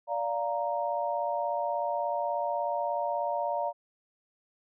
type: chord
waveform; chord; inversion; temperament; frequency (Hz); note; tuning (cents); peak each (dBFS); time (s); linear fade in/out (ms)
sine; Bb major; first; just; 582.7 / 699.2 / 932.3; D5 / F5 / Bb5; -14 / +2 / 0; -32; 0.07-3.73; 50
effects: none